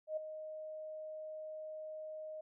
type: tone with ADSR envelope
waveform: sine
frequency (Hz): 622.3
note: D#5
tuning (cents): 0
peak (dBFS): -33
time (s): 0.07-2.41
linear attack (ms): 99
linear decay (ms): 8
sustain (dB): -10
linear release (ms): 6
effects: none